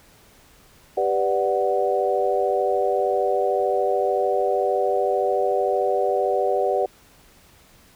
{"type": "chord", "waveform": "sine", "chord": "G major seventh", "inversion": "none", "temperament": "equal", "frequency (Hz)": [392, 493.9, 587.3, 740], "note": ["G4", "B4", "D5", "F#5"], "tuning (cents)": [0, 0, 0, 0], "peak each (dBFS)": -24, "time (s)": [0.97, 6.86], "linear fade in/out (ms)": 5, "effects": ["pink hiss -53 dBFS RMS until 7.95 s"]}